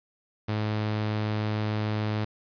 sawtooth tone, 106.9 Hz, A2, 49 cents flat, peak -22 dBFS, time 0.48-2.25 s, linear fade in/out 10 ms, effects resampled to 11025 Hz + 9-bit

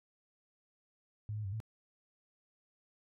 sine tone with pitch steps, 105.9 / 106.8 / 96.4 / 110.2 Hz, G#2 / G#2 / G2 / A2, +34 / +49 / -28 / +3 cents, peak -36 dBFS, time 1.29-1.602 s, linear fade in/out 0 ms, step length 78 ms, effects none

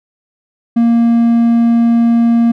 triangle tone, 233.1 Hz, A#3, in tune, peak -5 dBFS, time 0.76-2.52 s, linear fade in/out 10 ms, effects none

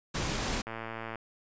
pink noise, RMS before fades -32 dBFS, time 0.14-0.62 s, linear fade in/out 10 ms
click train, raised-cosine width 0.5 ms, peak -23 dBFS, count 56, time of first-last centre 0.67-1.157 s, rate 113 Hz
effects resampled to 16000 Hz

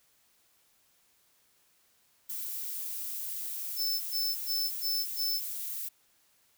violet noise, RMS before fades -37 dBFS, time 2.29-5.89 s, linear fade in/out 10 ms
square tone bursts, 5274 Hz, E8, in tune, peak -29 dBFS, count 5, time 3.76-5.41 s, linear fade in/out 50 ms, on 250 ms, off 100 ms
effects white hiss -68 dBFS RMS until 6.57 s

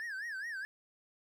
triangle tone with vibrato, 1700 Hz, G#6, 40 cents sharp, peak -36 dBFS, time 0-0.65 s, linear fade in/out 0 ms, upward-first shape sine, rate 4.7 Hz, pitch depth 190 cents each way, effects none

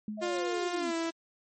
sine tone with exponential decay, 212.1 Hz, G#3, 37 cents sharp, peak -31 dBFS, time 0.08-0.53 s, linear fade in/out 2 ms, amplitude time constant 97 ms
sine linear sweep, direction down, 655 to 233.1 Hz, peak -36 dBFS, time 0.17-0.92 s, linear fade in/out 20 ms
sawtooth tone with pitch glide, 352.3 to 330.6 Hz, F4 to E4, +15 to +5 cents, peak -26 dBFS, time 0.21-1.11 s, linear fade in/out 20 ms, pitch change -110 cents, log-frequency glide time 0.77-0.95 s
effects low-pass 11000 Hz 12 dB/octave + MP3 32 kbps

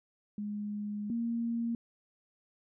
sine tone pair in turn, 207.6 / 232.7 Hz, G#3 / A#3, 0 / -3 cents, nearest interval major second, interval 197 cents, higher second, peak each -34 / -30 dBFS, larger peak second, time 0.38-1.1 / 1.1-1.75 s, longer first, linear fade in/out 2 ms, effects none

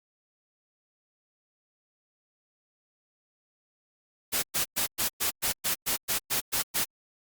white noise bursts, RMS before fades -27 dBFS, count 12, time 4.32-6.85 s, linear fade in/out 20 ms, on 110 ms, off 110 ms, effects Opus 48 kbps

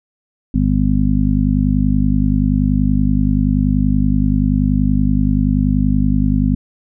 harmonic tone, 50.5 Hz, G#1, 48 cents flat, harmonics 1 / 2 / 3 / 4 / 5, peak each -17 / -21 / -19 / -18 / -17 dBFS, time 0.54-6.55 s, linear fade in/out 5 ms, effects none

